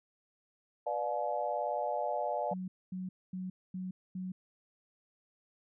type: chord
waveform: sine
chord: B diminished seventh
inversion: none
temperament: just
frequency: 493.9 / 592.7 / 711.2 / 853.4 Hz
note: B4 / D5 / F5 / Ab5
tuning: 0 / +16 / +31 / +47 cents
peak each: -40 / -35 / -36 / -37 dBFS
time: 0.86-2.54 s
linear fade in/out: 10 ms
type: tone bursts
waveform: sine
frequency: 185 Hz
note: F#3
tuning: in tune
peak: -36 dBFS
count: 5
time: 2.51-4.32 s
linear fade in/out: 5 ms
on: 170 ms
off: 240 ms
effects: none